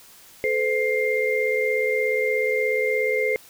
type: tone cluster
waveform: sine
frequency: 434.2 / 511 / 2107 Hz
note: A4 / C5 / C7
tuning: -23 / -41 / +12 cents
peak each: -24 dBFS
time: 0.44-3.36 s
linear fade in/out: 0 ms
effects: white hiss -49 dBFS RMS until 3.49 s